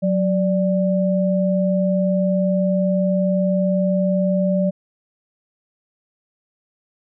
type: tone pair together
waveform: sine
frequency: 185 / 587.3 Hz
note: F#3 / D5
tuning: 0 / 0 cents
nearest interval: octave + minor sixth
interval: 2000 cents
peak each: -17 / -20 dBFS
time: 0.02-4.71 s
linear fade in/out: 20 ms
effects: none